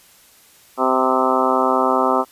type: harmonic tone with a mistuned harmonic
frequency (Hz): 130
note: C3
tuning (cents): -11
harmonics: 2 / 3 / 4 / 5 / 6 / 7 / 8 / 9 / 10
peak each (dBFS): -23 / -23 / -23 / -23 / -23 / -23 / -23 / -23 / -23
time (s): 0.77-2.25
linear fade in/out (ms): 50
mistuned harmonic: 9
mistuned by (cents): +22
effects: white hiss -50 dBFS RMS until 2.31 s + resampled to 32000 Hz